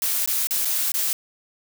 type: noise with dropouts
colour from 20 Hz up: blue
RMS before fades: -23 dBFS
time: 0.02-1.13 s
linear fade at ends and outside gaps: 1 ms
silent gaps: 0.26-0.275 / 0.471-0.508 / 0.649-0.654 / 0.919-0.94 s
effects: none